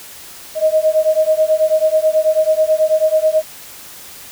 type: beating tone pair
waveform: sine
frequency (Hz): 622.3 / 631.5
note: D#5 / D#5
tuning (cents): 0 / +26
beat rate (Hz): 9.2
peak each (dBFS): -14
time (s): 0.55-3.43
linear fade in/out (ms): 50
effects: white hiss -36 dBFS RMS until 4.31 s